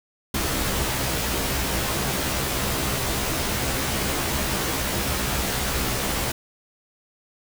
pink noise with comb filter, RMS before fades -25 dBFS, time 0.34-6.32 s, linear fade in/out 5 ms, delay 15 ms, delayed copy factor +0.9, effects none

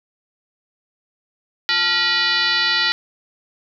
sine tone with frequency modulation, 2960 Hz, F#7, in tune, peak -15 dBFS, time 1.69-2.92 s, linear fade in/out 0 ms, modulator 522 Hz, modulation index 3.2, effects none

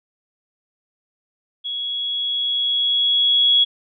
sine tone with level ramp, 3343 Hz, G#7, 11 cents sharp, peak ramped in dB -24 to -11 dBFS, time 1.64-3.65 s, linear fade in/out 20 ms, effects none

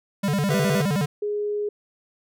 square tone with vibrato, 170.5 Hz, F3, 41 cents flat, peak -21 dBFS, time 0.23-1.06 s, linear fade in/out 10 ms, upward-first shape square, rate 9.6 Hz, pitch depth 270 cents each way
square chord, E minor, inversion first, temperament just, 395.6 / 494.4 / 659.3 Hz, G4 / B4 / E5, +16 / +2 / 0 cents, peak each -30 / -27 / -31 dBFS, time 0.5-0.82 s, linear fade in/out 5 ms
sine tone, 415.3 Hz, G#4, in tune, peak -23 dBFS, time 1.22-1.69 s, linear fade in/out 5 ms
effects none

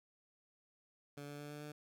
15% pulse tone with pitch steps, 144 / 145.25 / 146.52 / 147.79 / 149.08 Hz, D3 / D3 / D3 / D3 / D3, -34 / -19 / -4 / +11 / +26 cents, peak -40 dBFS, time 1.17-1.72 s, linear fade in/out 5 ms, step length 110 ms, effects none

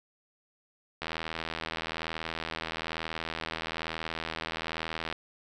click train, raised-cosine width 0.3 ms, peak -17 dBFS, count 334, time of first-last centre 1.02-5.126 s, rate 81.1 Hz, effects none

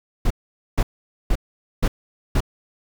brown noise bursts, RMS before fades -17 dBFS, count 5, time 0.25-2.405 s, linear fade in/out 5 ms, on 55 ms, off 470 ms, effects none

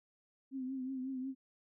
sine tone with vibrato, 261.6 Hz, C4, in tune, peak -37 dBFS, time 0.51-1.35 s, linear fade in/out 50 ms, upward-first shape triangle, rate 5.5 Hz, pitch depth 62 cents each way, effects none

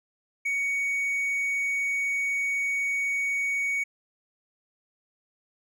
triangle tone, 2238 Hz, C#7, 16 cents sharp, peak -23 dBFS, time 0.45-3.84 s, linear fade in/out 10 ms, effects none

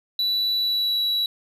triangle tone with pitch glide, 3951 to 3917 Hz, B7 to B7, 0 to -15 cents, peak -19 dBFS, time 0.19-1.26 s, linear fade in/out 2 ms, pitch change -15 cents, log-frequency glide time 0.55-1.01 s, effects none

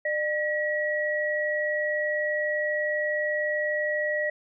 sine tone pair together, 602 / 1916.6 Hz, D5 / A#6, +43 / +48 cents, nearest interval octave + minor sixth, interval 2005 cents, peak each -27 dBFS, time 0.05-4.3 s, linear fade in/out 5 ms, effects none

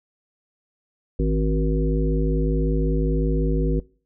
harmonic tone with a mistuned harmonic, 52.7 Hz, G#1, 26 cents sharp, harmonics 1 / 3 / 5 / 7 / 9, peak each -20 / -25 / -27 / -28 / -30 dBFS, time 1.19-3.8 s, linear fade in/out 5 ms, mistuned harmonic 7, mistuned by +18 cents, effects noise-tail reverb RT60 0.4 s tail -23 dB re dry

